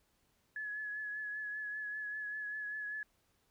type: tone with vibrato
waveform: sine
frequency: 1700 Hz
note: G#6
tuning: 40 cents sharp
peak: -38 dBFS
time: 0.56-3.03 s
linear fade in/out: 2 ms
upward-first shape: triangle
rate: 5.1 Hz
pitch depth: 33 cents each way
effects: pink hiss -75 dBFS RMS until 3.5 s